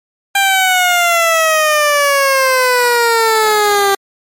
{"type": "exponential sweep", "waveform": "15% pulse", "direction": "down", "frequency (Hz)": [796, 392], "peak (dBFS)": -3, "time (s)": [0.35, 3.95], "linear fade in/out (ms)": 5, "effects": ["MP3 64 kbps"]}